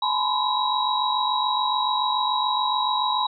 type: tone cluster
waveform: sine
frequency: 851 / 987 / 1034 / 3861 Hz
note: G#5 / B5 / C6 / B7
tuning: +42 / -1 / -21 / -40 cents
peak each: -26 dBFS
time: 0.02-3.27 s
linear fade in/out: 5 ms
effects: none